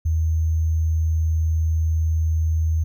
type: tone with sample-and-hold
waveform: sine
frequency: 80.2 Hz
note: E2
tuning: 47 cents flat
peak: -17 dBFS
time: 0.05-2.84 s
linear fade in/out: 10 ms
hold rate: 6300 Hz
effects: none